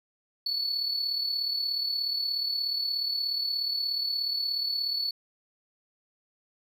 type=tone with amplitude modulation; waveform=triangle; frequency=4435 Hz; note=C#8; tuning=in tune; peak=-22 dBFS; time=0.46-5.11 s; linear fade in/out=5 ms; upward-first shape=sine; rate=36.8 Hz; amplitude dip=60%; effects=tanh soft clip ceiling -22 dBFS